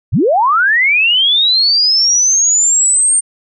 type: linear sweep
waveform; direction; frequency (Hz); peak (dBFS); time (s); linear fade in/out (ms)
sine; up; 65.41 to 8790; -8; 0.12-3.21; 20
effects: none